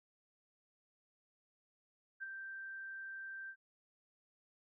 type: tone with ADSR envelope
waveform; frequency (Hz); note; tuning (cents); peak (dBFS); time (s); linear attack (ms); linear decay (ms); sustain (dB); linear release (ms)
sine; 1568; G6; 0; -39; 2.2-3.56; 29; 19; -5; 69
effects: none